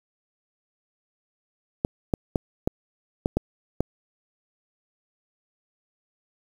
clicks, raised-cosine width 2 ms, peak -8 dBFS, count 7, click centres 1.849 / 2.138 / 2.358 / 2.675 / 3.259 / 3.37 / 3.806 s, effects 7-bit

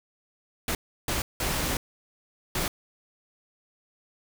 pink noise bursts at uneven times, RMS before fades -28 dBFS, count 4, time 0.68-0.75 / 1.08-1.22 / 1.4-1.77 / 2.55-2.68 s, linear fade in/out 2 ms, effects none

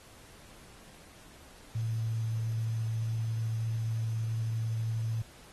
sine tone with quantisation, 112.3 Hz, A2, 36 cents sharp, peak -29 dBFS, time 1.75-5.22 s, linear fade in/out 5 ms, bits 9, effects pink hiss -55 dBFS RMS until 5.52 s + AAC 32 kbps

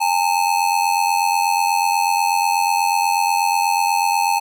square ring-modulated tone, 860 Hz, A5, 40 cents flat, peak -13 dBFS, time 0-4.4 s, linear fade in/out 20 ms, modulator 44.1 Hz, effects none

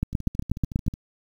two click trains, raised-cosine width 5 ms, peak -22 / -10 dBFS, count 12 / 8, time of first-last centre 0.13-0.939 / 0.03-0.881 s, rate 13.6 / 8.23 Hz, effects 8-bit

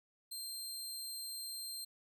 20% pulse tone, 4167 Hz, C8, 8 cents flat, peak -36 dBFS, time 0.31-1.85 s, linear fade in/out 10 ms, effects none

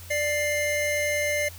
square tone pair together, 590 / 2103 Hz, D5 / C7, +8 / +8 cents, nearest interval octave + minor seventh, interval 2200 cents, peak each -27 dBFS, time 0.1-1.49 s, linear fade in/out 10 ms, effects added 86 Hz sine -42 dBFS peak until 1.58 s + white hiss -46 dBFS RMS until 1.58 s

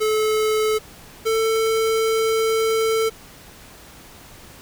square tone pair in turn, 432.5 / 445.2 Hz, A4 / A4, -30 / +20 cents, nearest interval minor second, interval 50 cents, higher second, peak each -18 dBFS, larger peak neither, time 0-0.79 / 1.25-3.1 s, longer second, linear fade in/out 20 ms, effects pink hiss -44 dBFS RMS until 4.61 s

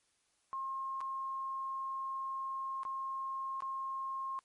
sine tone with dropouts, 1070 Hz, C6, 38 cents sharp, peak -36 dBFS, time 0.53-4.39 s, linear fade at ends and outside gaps 0 ms, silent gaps 1.006-1.012 / 2.833-2.851 / 3.605-3.622 s, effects white hiss -75 dBFS RMS until 4.44 s + MP3 48 kbps

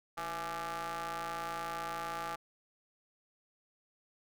sawtooth ring-modulated tone, 173.1 Hz, F3, 15 cents flat, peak -30 dBFS, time 0.17-2.36 s, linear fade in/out 10 ms, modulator 1010 Hz, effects none

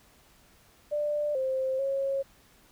sine tone with pitch steps, 592 / 525 / 546 Hz, D5 / C5 / C#5, +14 / +6 / -26 cents, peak -26 dBFS, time 0.91-2.23 s, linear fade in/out 20 ms, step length 440 ms, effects pink hiss -60 dBFS RMS until 2.71 s

